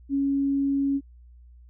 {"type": "tone", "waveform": "sine", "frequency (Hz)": 277.2, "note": "C#4", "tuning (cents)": 0, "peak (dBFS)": -21, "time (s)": [0.09, 1.01], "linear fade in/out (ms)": 50, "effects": ["added 60 Hz sine -47 dBFS peak until 1.69 s"]}